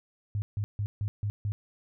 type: tone bursts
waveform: sine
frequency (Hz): 103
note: G#2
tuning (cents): -14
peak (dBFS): -27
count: 6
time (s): 0.35-1.52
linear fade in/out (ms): 0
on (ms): 70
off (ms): 150
effects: none